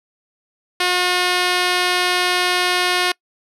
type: tone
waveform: 5% pulse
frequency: 360 Hz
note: F#4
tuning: 47 cents flat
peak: -4 dBFS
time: 0.8-3.12 s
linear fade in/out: 5 ms
effects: noise-tail reverb RT60 0.1 s tail -26 dB re dry + low-pass 10000 Hz 12 dB/octave